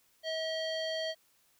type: tone with low-pass filter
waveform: square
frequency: 641 Hz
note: E5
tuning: 49 cents flat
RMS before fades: -35 dBFS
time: 0.23-1.15 s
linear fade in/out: 50 ms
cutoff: 4000 Hz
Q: 6.8
effects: white hiss -69 dBFS RMS until 1.59 s